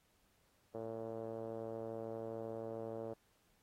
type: tone with low-pass filter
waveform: 5% pulse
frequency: 112.8 Hz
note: A2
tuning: 44 cents sharp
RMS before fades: -44 dBFS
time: 0.74-3.14 s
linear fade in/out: 10 ms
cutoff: 520 Hz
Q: 3
effects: pink hiss -75 dBFS RMS until 3.62 s + AAC 48 kbps